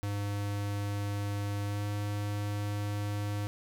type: tone with pitch glide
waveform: square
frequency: 101.8 to 102.92 Hz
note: G#2 to G#2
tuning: -34 to -15 cents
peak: -32 dBFS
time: 0.03-3.47 s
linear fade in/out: 0 ms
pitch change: +19 cents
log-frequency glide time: 1.65-1.85 s
effects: none